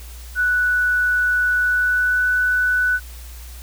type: tone with pitch glide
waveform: sine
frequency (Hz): 1480 to 1490.3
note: F#6 to F#6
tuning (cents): 0 to +12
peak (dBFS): -15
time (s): 0.35-3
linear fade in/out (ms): 50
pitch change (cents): +12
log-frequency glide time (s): 1.62-2.26
effects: added 60 Hz sine -34 dBFS peak until 3.62 s + white hiss -43 dBFS RMS until 3.62 s